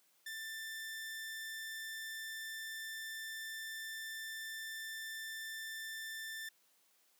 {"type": "tone", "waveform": "sawtooth", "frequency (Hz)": 1777, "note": "A6", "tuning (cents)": 17, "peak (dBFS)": -39, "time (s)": [0.26, 6.49], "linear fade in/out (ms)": 5, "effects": ["white hiss -72 dBFS RMS until 7.19 s", "high-pass 200 Hz 12 dB/octave"]}